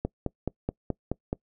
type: click train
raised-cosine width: 2 ms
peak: -14 dBFS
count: 7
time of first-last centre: 0.05-1.329 s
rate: 4.69 Hz
effects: noise-tail reverb RT60 0.1 s tail -24 dB re dry